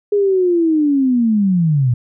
sine linear sweep, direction down, 415.3 to 116.3 Hz, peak -11 dBFS, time 0.12-1.94 s, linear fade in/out 5 ms, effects none

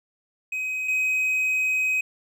triangle tone pair in turn, 2525 / 2525 Hz, D#7 / D#7, +25 / +25 cents, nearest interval unison, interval 0 cents, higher neither, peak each -24 / -19 dBFS, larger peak second, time 0.52-0.88 / 0.88-2.01 s, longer second, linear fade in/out 5 ms, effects none

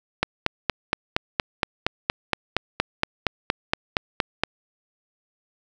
click train, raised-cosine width 0.3 ms, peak -3 dBFS, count 19, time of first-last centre 0.23-4.436 s, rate 4.28 Hz, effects none

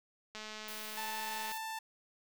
click train, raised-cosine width 0.2 ms, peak -28 dBFS, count 252, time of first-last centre 0.35-1.517 s, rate 215 Hz
blue noise, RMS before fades -47 dBFS, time 0.68-1.58 s, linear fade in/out 2 ms
sawtooth tone with pitch glide, 880 to 886.1 Hz, A5 to A5, 0 to +12 cents, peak -35 dBFS, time 0.97-1.79 s, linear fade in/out 5 ms, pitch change +12 cents, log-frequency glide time 1.08-1.6 s
effects none

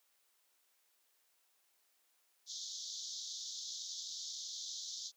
white band-pass noise, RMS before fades -45 dBFS, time 2.46-5.12 s, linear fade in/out 50 ms, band 3400 to 6800 Hz, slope 96 dB/octave, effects white hiss -75 dBFS RMS until 5.16 s + high-pass 400 Hz 12 dB/octave

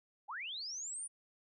sine linear sweep, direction up, 718 to 9550 Hz, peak -40 dBFS, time 0.28-1.08 s, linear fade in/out 20 ms, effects none

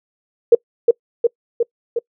sine tone with echo, 469.2 Hz, A#4, 11 cents sharp, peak -3 dBFS, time 0.52-0.55 s, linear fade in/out 5 ms, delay 360 ms, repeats 4, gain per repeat -3 dB, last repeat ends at 1.99 s, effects noise-tail reverb RT60 0.1 s tail -26 dB re dry

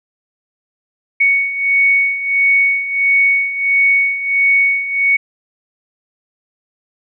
sine beating tone pair, 2225 / 2226.5 Hz, C#7 / C#7, +6 / +7 cents, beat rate 1.5 Hz, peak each -17 / -12 dBFS, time 1.2-5.17 s, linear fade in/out 10 ms, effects none

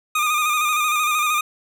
25% pulse tone with vibrato, 1220 Hz, D#6, 34 cents flat, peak -14 dBFS, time 0.15-1.41 s, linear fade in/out 5 ms, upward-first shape square, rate 13 Hz, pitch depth 34 cents each way, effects none

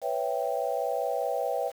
sine chord, C# half-diminished seventh, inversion third, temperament equal, 493.9 / 554.4 / 659.3 / 784 Hz, B4 / C#5 / E5 / G5, 0 / 0 / 0 / 0 cents, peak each -32 dBFS, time 0.01-1.72 s, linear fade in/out 50 ms, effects 8-bit

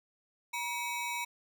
35% pulse ring-modulated tone, 1606 Hz, G6, 41 cents sharp, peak -29 dBFS, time 0.53-1.25 s, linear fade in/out 10 ms, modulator 651 Hz, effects none

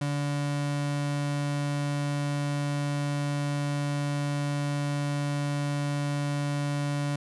35% pulse tone, 144.2 Hz, D3, 31 cents flat, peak -25 dBFS, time 0.01-7.16 s, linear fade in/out 5 ms, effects resampled to 24000 Hz

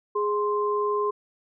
sine tone pair together, 415.3 / 1046.5 Hz, G#4 / C6, 0 / 0 cents, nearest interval octave + major third, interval 1600 cents, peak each -24 / -26 dBFS, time 0.15-1.11 s, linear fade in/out 10 ms, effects none

